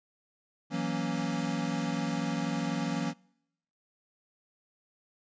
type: chord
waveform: square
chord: F# dominant seventh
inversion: third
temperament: equal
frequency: 164.81 / 185 / 233.1 / 277.2 Hz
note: E3 / F#3 / A#3 / C#4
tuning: 0 / 0 / 0 / 0 cents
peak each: -36 dBFS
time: 0.7-3.14 s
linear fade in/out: 50 ms
type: noise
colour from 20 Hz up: white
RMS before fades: -48 dBFS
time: 1.15-3.12 s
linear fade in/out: 10 ms
effects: noise-tail reverb RT60 0.8 s tail -26 dB re dry + resampled to 16000 Hz